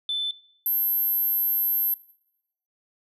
sine tone pair in turn, 3520 / 12704 Hz, A7 / G9, 0 / +22 cents, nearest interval octave + minor seventh, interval 2222 cents, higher second, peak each -23 / -19 dBFS, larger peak second, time 0.09-0.31 / 0.66-1.94 s, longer second, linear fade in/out 2 ms, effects noise-tail reverb RT60 0.8 s tail -22 dB re dry + tanh soft clip ceiling -20 dBFS

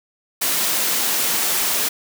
white high-pass noise, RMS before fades -20 dBFS, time 0.41-1.89 s, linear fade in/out 10 ms, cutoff 190 Hz, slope 12 dB/octave, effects none

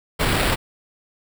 pink noise with sample-and-hold, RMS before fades -20 dBFS, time 0.19-0.56 s, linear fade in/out 20 ms, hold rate 6300 Hz, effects none

